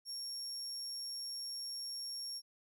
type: tone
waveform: 35% pulse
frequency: 5530 Hz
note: F8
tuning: 18 cents flat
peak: -38 dBFS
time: 0.05-2.42 s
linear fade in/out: 50 ms
effects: none